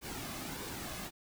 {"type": "noise with flanger", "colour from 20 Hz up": "pink", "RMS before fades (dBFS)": -42, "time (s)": [0.01, 1.11], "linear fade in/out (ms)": 50, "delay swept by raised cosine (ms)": [1.5, 2.18], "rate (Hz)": 1.6, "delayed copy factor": -0.5, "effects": []}